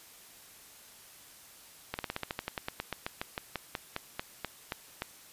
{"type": "slowing click train", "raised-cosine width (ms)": 0.3, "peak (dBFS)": -17, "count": 23, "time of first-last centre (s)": [1.94, 5.021], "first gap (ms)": 49, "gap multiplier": 1.09, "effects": ["white hiss -54 dBFS RMS until 5.32 s", "resampled to 32000 Hz"]}